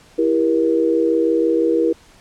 sine chord, E diminished, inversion none, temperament just, 329.6 / 395.6 / 474.7 Hz, E4 / G4 / Bb4, 0 / +16 / +31 cents, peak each -17 / -22 / -17 dBFS, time 0.18-1.93 s, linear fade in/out 10 ms, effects pink hiss -49 dBFS RMS until 2.2 s + low-pass 9000 Hz 12 dB/octave

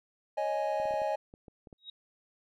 triangle chord, C# suspended second, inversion none, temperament just, 554.4 / 623.7 / 831.5 Hz, C#5 / D#5 / G#5, 0 / +4 / +2 cents, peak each -33 / -30 / -31 dBFS, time 0.37-1.16 s, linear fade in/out 10 ms
clicks, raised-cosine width 2 ms, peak -36 dBFS, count 9, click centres 0.8 / 0.855 / 0.909 / 0.939 / 1.018 / 1.339 / 1.482 / 1.672 / 1.728 s
sine tone with exponential growth, 3797 Hz, A#7, 31 cents sharp, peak -38 dBFS, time 1.78-1.9 s, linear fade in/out 5 ms, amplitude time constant 24 ms
effects none

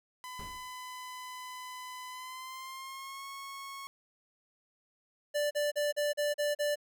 sawtooth tone with pitch glide, 1007 to 1098.1 Hz, B5 to C#6, +33 to -17 cents, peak -38 dBFS, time 0.24-3.87 s, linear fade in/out 0 ms, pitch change +150 cents, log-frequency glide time 2.09-3.26 s
brown noise with exponential decay, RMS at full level -39 dBFS, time 0.39-0.76 s, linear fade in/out 5 ms, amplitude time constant 79 ms
square tone bursts, 587.3 Hz, D5, in tune, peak -29 dBFS, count 7, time 5.34-6.758 s, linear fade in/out 20 ms, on 170 ms, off 38 ms
effects none

